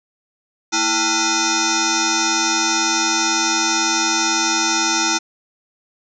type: tone with frequency modulation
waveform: sine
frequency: 2480 Hz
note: D#7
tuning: 6 cents flat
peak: -15 dBFS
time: 0.72-5.19 s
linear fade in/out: 20 ms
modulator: 562 Hz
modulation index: 7.2
effects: none